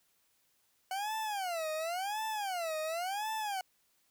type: tone with vibrato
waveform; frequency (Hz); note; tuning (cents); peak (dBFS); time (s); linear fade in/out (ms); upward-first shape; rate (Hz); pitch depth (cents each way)
40% pulse; 740; F#5; 0; -33; 0.91-3.61; 2; sine; 0.93; 300
effects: white hiss -73 dBFS RMS until 4.1 s